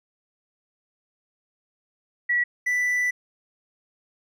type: tone pair in turn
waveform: sine / triangle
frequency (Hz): 1937 / 1978.8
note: B6 / B6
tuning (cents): -34 / +3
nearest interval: unison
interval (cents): 37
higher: second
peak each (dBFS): -19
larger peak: neither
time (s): 2.29-2.44 / 2.66-3.11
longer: second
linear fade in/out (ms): 10
effects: none